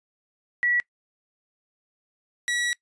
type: tone pair in turn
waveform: sine / sawtooth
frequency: 1939 / 1931 Hz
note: B6 / B6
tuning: -32 / -39 cents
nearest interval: unison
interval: 7 cents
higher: first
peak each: -20 dBFS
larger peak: neither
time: 0.63-0.8 / 2.48-2.73 s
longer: second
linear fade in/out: 0 ms
effects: noise-tail reverb RT60 0.1 s tail -22 dB re dry + resampled to 22050 Hz